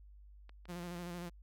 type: clicks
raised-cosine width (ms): 0.3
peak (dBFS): -39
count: 4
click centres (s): 0.494 / 0.655 / 0.83 / 0.967
type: tone with vibrato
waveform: sawtooth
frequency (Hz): 174.7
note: F3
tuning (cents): +1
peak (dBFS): -38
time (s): 0.68-1.3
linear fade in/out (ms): 20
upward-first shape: square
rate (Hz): 13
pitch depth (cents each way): 31
effects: added 50 Hz sine -54 dBFS peak until 1.42 s